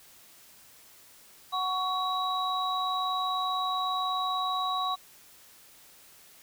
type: tone cluster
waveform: sine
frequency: 739 / 1118 / 3873 Hz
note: F#5 / C#6 / B7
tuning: -2 / +14 / -35 cents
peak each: -33 / -29 / -34 dBFS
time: 1.52-4.96 s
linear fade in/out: 20 ms
effects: white hiss -55 dBFS RMS until 6.42 s